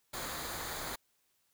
pink noise with comb filter, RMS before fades -40 dBFS, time 0.13-0.96 s, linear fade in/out 10 ms, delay 0.36 ms, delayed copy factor -0.55, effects white hiss -75 dBFS RMS until 1.53 s

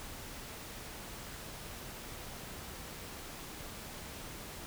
silence, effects pink hiss -46 dBFS RMS until 4.66 s

